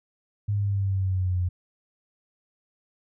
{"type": "exponential sweep", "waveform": "sine", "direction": "down", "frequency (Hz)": [103.5, 88.6], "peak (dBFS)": -22, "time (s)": [0.48, 1.49], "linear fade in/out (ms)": 10, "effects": []}